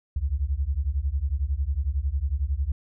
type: beating tone pair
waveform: sine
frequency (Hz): 64.3 / 75.3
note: C2 / D2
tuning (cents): -30 / +44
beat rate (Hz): 11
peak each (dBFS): -26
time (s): 0.16-2.72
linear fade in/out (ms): 5
effects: none